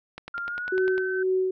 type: click train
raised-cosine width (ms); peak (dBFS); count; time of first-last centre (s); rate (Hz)
0.3; -21; 9; 0.18-0.98; 10
type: tone with pitch glide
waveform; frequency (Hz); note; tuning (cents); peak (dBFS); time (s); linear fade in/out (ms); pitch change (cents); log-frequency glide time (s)
sine; 1396.9 to 1532.2; F6 to G6; 0 to -40; -29; 0.34-1.23; 5; +160; 0.45-0.86
type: tone with tremolo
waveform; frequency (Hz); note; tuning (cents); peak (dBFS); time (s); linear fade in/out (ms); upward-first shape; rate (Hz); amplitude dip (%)
sine; 374.1; F#4; +19; -20; 0.72-1.51; 5; sine; 2; 55
effects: none